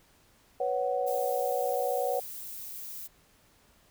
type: chord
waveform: sine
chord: B suspended second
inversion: none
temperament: equal with one note detuned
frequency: 493.9 / 554.4 / 744.7 Hz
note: B4 / C#5 / F#5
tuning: 0 / 0 / +11 cents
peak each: -31 dBFS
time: 0.6-2.2 s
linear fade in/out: 5 ms
type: noise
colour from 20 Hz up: violet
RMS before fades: -41 dBFS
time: 1.06-3.08 s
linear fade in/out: 20 ms
effects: pink hiss -63 dBFS RMS until 3.9 s